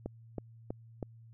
click train, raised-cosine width 2 ms, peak -23 dBFS, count 4, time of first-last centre 0.06-1.028 s, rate 3.1 Hz, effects added 114 Hz sine -52 dBFS peak until 1.33 s

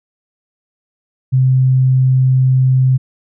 sine tone, 130 Hz, C3, 11 cents flat, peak -8 dBFS, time 1.32-2.98 s, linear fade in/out 20 ms, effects none

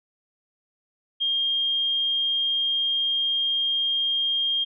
sine tone, 3218 Hz, G7, 45 cents sharp, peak -21 dBFS, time 1.2-4.65 s, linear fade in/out 20 ms, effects none

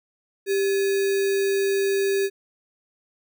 sine tone with sample-and-hold, 393.3 Hz, G4, 6 cents sharp, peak -19 dBFS, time 0.46-2.3 s, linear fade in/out 50 ms, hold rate 2100 Hz, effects none

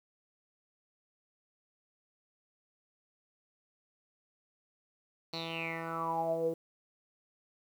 10% pulse tone with low-pass filter sweep, 164.81 Hz, E3, in tune, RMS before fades -35 dBFS, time 5.33-6.54 s, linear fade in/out 5 ms, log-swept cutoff 4400 to 420 Hz, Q 9.3, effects 10-bit

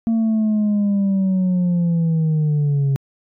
sine linear sweep, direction down, 228.4 to 135.8 Hz, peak -12 dBFS, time 0.07-2.96 s, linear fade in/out 0 ms, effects tanh soft clip ceiling -14 dBFS

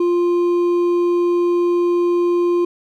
triangle tone with hard clipping, 349.2 Hz, F4, in tune, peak -15 dBFS, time 0-2.65 s, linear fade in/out 5 ms, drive 8 dB, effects none

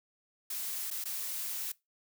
blue noise with dropouts, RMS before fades -37 dBFS, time 0.5-1.72 s, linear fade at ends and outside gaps 5 ms, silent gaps 0.904-0.911 / 1.041-1.054 s, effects noise-tail reverb RT60 0.2 s tail -21 dB re dry

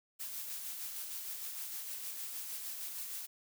blue noise with tremolo, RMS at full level -41 dBFS, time 0.19-3.27 s, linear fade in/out 20 ms, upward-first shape sine, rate 6.5 Hz, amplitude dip 35%, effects none

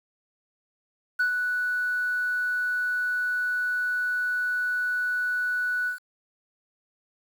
sine tone with ADSR envelope, 1480 Hz, F#6, in tune, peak -17 dBFS, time 1.19-5.99 s, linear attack 13 ms, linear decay 98 ms, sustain -6 dB, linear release 120 ms, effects tanh soft clip ceiling -19 dBFS + 8-bit

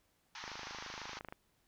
pink band-pass noise, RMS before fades -48 dBFS, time 0.35-1.19 s, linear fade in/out 2 ms, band 790 to 6300 Hz, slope 96 dB/octave
click train, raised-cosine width 0.5 ms, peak -30 dBFS, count 24, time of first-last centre 0.44-1.325 s, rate 26 Hz
effects pink hiss -75 dBFS RMS until 1.67 s

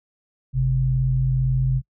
sine tone pair together, 48.48 / 130.6 Hz, G1 / C3, -18 / -3 cents, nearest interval octave + perfect fourth, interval 1715 cents, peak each -24 / -18 dBFS, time 0.53-1.82 s, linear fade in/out 50 ms, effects noise-tail reverb RT60 0.1 s tail -26 dB re dry

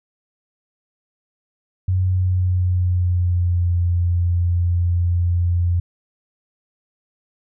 sine tone with pitch glide, 92.5 to 87.31 Hz, F#2 to F2, 0 to 0 cents, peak -15 dBFS, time 1.88-5.8 s, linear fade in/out 5 ms, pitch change -100 cents, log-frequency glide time 2.03-3.75 s, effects none

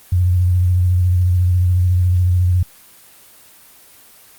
sine tone with vibrato, 89.9 Hz, F#2, 49 cents flat, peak -11 dBFS, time 0.12-2.63 s, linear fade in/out 5 ms, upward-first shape sine, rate 14 Hz, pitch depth 36 cents each way, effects white hiss -45 dBFS RMS until 4.38 s + Opus 24 kbps

